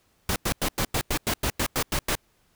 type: noise bursts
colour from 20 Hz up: pink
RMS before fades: -25 dBFS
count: 12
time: 0.29-2.153 s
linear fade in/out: 2 ms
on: 70 ms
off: 93 ms
effects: pink hiss -66 dBFS RMS until 2.55 s